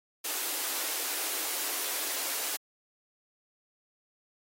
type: high-pass noise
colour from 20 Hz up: white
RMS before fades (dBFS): -33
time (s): 0.24-2.57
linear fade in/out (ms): 10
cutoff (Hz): 270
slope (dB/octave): 96
effects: AAC 48 kbps